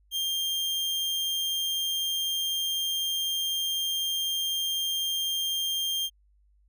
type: tone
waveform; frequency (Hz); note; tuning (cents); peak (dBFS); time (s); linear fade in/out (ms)
40% pulse; 3192; G7; +31; -26; 0.11-6.1; 50
effects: added 50 Hz sine -60 dBFS peak until 6.68 s